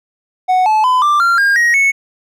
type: tone with pitch steps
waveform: triangle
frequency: 740 / 864.9 / 1010.9 / 1181.5 / 1380.9 / 1614 / 1886.3 / 2205 Hz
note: F#5 / A5 / B5 / D6 / F6 / G#6 / A#6 / C#7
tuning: 0 / -30 / +40 / +10 / -20 / -50 / +20 / -10 cents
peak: -7 dBFS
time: 0.48-1.92 s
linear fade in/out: 20 ms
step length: 180 ms
effects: none